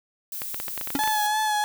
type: noise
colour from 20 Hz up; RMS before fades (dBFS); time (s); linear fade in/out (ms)
violet; -33; 0.32-1.27; 2
type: clicks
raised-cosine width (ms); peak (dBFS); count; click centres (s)
0.3; -16; 11; 0.419 / 0.544 / 0.601 / 0.682 / 0.777 / 0.812 / 0.874 / 0.904 / 0.957 / 1.037 / 1.076
type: tone with exponential decay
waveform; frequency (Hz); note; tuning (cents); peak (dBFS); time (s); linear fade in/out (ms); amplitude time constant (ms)
square; 278.6; C#4; +9; -19; 0.95-1.03; 1; 16
type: tone with vibrato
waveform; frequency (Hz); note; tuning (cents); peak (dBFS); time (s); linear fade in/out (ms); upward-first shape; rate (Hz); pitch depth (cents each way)
35% pulse; 852; G#5; +44; -20; 0.99-1.64; 0; sine; 3; 29
effects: none